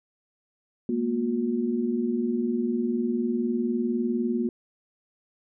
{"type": "tone cluster", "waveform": "sine", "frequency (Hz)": [217.2, 237.1, 361.1], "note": ["A3", "A#3", "F#4"], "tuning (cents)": [-22, 30, -42], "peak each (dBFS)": [-32, -25, -29], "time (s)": [0.89, 4.49], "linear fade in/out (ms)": 2, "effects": []}